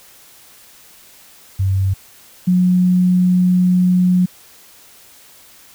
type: tone pair in turn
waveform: sine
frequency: 96 / 181.22 Hz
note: G2 / F#3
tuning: -36 / -36 cents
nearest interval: major seventh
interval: 1100 cents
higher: second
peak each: -13 / -10 dBFS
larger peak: second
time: 1.59-1.94 / 2.47-4.26 s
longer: second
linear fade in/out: 10 ms
effects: white hiss -45 dBFS RMS until 5.74 s